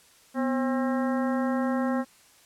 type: harmonic tone with a mistuned harmonic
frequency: 267.5 Hz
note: C4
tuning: 38 cents sharp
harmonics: 1 / 2 / 3 / 4 / 5 / 6 / 7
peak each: -25 / -31 / -35 / -37 / -39 / -41 / -42 dBFS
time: 0.34-2.05 s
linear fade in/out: 50 ms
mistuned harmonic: 1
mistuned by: -120 cents
effects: white hiss -57 dBFS RMS until 2.45 s + low-pass 11000 Hz 12 dB/octave